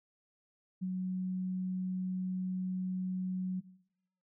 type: tone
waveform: sine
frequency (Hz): 185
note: F#3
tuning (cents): 0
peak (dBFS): -32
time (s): 0.81-3.61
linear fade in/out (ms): 20
effects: noise-tail reverb RT60 0.8 s tail -19 dB re dry